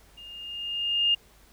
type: tone with level ramp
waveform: sine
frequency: 2825 Hz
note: F7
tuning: 19 cents sharp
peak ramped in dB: -43 to -18 dBFS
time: 0.17-1.15 s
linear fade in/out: 10 ms
effects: added 50 Hz sine -58 dBFS peak until 1.52 s + pink hiss -58 dBFS RMS until 1.52 s